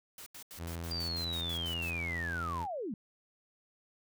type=noise bursts; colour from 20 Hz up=white; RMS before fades=-48 dBFS; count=11; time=0.18-1.903 s; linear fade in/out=2 ms; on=83 ms; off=81 ms
type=tone with pitch glide; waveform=sawtooth; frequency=83.9 to 84.73 Hz; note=E2 to E2; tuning=+31 to +48 cents; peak=-34 dBFS; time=0.57-2.67 s; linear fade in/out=50 ms; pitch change=+17 cents; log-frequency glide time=1.13-2.12 s
type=linear sweep; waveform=sine; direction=down; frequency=4793 to 181.5 Hz; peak=-35 dBFS; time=0.91-2.94 s; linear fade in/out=2 ms
effects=none